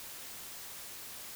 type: silence
effects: white hiss -46 dBFS RMS until 1.35 s